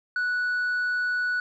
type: tone with tanh clipping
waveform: sine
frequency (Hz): 1476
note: F#6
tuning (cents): -5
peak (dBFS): -24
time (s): 0.16-1.4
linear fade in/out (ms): 2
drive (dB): 2
effects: none